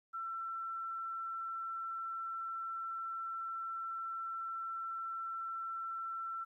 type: tone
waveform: sine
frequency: 1343 Hz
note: E6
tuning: 32 cents sharp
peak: -38 dBFS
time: 0.13-6.45 s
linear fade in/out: 20 ms
effects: 13-bit